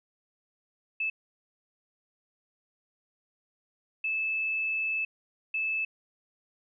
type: tone bursts at uneven times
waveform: sine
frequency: 2618 Hz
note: E7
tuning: 13 cents flat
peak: -27 dBFS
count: 3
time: 1-1.1 / 4.04-5.05 / 5.54-5.85 s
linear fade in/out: 5 ms
effects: none